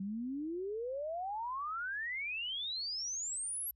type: exponential sweep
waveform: sine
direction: up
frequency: 187.8 to 11840 Hz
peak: -36 dBFS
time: 0-3.71 s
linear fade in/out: 5 ms
effects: added 60 Hz sine -67 dBFS peak until 3.75 s